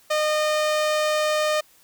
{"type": "tone with notch filter", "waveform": "sawtooth", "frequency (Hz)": 611, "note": "D#5", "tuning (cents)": -32, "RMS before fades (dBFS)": -22, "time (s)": [0.1, 1.61], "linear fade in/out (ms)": 10, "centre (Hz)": 12000, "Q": 1.1, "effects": ["white hiss -56 dBFS RMS until 1.83 s"]}